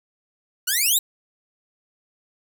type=exponential sweep; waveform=5% pulse; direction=up; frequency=1406 to 3996 Hz; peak=-9 dBFS; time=0.67-0.99 s; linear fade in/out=10 ms; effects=none